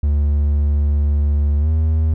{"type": "tone with pitch glide", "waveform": "triangle", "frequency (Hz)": [72.8, 78.93], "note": ["D2", "D#2"], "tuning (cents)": [-15, 25], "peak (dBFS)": -11, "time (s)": [0.03, 2.14], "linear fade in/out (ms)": 5, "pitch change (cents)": 140, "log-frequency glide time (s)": [1.6, 1.69], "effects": []}